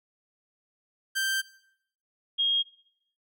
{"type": "tone pair in turn", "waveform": ["sawtooth", "sine"], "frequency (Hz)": [1568, 3254], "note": ["G6", "G#7"], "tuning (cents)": [0, -36], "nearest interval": "octave + minor second", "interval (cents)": 1264, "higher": "second", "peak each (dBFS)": -22, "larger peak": "neither", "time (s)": [[1.15, 1.42], [2.38, 2.63]], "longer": "first", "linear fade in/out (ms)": 20, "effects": ["noise-tail reverb RT60 0.7 s tail -19 dB re dry"]}